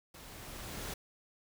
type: noise with level ramp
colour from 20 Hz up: pink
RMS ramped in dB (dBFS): -52 to -40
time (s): 0.14-0.94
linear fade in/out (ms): 5
effects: none